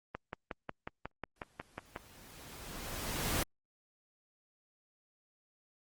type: click train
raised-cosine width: 0.5 ms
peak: -23 dBFS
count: 11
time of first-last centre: 0.15-1.962 s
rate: 5.52 Hz
type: noise with exponential growth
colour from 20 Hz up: pink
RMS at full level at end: -32 dBFS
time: 1.36-3.43 s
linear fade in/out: 2 ms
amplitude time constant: 450 ms
effects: Opus 24 kbps